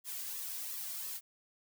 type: noise with flanger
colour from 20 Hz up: blue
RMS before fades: -41 dBFS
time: 0.04-1.21 s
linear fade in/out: 50 ms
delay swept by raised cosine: 1.3 to 2.3 ms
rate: 2.9 Hz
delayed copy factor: -0.7
effects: none